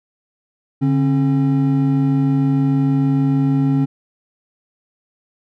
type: tone pair together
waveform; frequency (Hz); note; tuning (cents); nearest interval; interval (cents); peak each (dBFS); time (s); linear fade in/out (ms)
triangle; 143.41 / 270; D3 / C#4; -41 / -45; major seventh; 1096; -14; 0.81-3.86; 20
effects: none